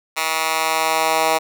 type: tone with high-pass filter sweep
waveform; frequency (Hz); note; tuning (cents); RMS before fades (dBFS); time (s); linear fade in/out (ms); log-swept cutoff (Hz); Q
10% pulse; 160; D#3; +49; -19; 0.16-1.39; 20; 1400 to 690; 1.1
effects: none